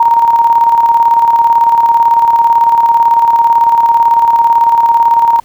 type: tone with tremolo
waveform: sine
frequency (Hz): 930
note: A#5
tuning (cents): -4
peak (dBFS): -3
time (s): 0-5.4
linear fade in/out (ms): 5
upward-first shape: square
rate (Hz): 18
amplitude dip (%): 45
effects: pink hiss -47 dBFS RMS until 5.44 s